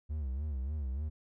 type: tone with vibrato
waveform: triangle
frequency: 70.2 Hz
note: C#2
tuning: 22 cents sharp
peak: -31 dBFS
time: 0.09-1.1 s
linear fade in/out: 20 ms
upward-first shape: sine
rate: 3.4 Hz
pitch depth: 170 cents each way
effects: none